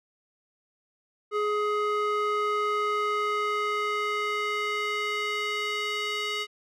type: tone with band-pass filter sweep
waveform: square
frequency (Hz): 418.9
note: G#4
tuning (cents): +15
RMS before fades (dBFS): -28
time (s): 1.31-6.47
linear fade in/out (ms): 50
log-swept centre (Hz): 930 to 2800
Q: 1.5
effects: none